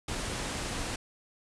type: low-pass noise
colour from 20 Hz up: pink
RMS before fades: -35 dBFS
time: 0.08-0.96 s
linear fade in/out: 5 ms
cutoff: 10000 Hz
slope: 48 dB/octave
effects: none